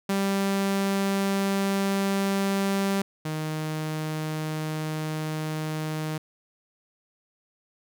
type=tone pair in turn; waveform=sawtooth; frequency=196.4 / 155.61 Hz; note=G3 / D#3; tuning=+4 / +1 cents; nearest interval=major third; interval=403 cents; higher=first; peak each=-19 / -24 dBFS; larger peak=first; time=0.09-3.02 / 3.25-6.18 s; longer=neither; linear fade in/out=5 ms; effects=none